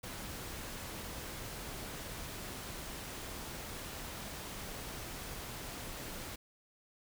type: noise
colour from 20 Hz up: pink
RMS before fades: -44 dBFS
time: 0.03-6.36 s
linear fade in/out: 10 ms
effects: none